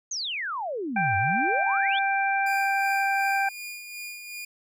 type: exponential two-way sweep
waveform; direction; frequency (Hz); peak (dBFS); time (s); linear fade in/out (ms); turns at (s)
sine; down then up; 6645 to 92.5 to 3644; -28; 0.11-1.99; 5; 1.17
type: harmonic tone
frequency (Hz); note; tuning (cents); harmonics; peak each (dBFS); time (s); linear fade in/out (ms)
786; G5; +4; 1 / 2 / 3; -24 / -27 / -29; 0.96-3.49; 5
type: tone with tremolo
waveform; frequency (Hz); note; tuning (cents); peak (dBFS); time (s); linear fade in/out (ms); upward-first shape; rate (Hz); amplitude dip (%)
sawtooth; 2430; D#7; -42; -31; 2.46-4.45; 5; sine; 2.7; 45
effects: none